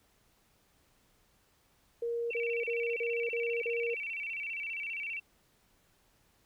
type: tone bursts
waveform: sine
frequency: 469 Hz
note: A#4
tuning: 11 cents sharp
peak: -31 dBFS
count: 6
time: 2.02-3.945 s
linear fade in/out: 5 ms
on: 290 ms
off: 37 ms
type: tone with vibrato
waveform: sine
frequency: 2489 Hz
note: D#7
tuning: in tune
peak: -35 dBFS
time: 2.3-5.2 s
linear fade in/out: 10 ms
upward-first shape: square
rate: 15 Hz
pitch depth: 140 cents each way
effects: pink hiss -69 dBFS RMS until 6.45 s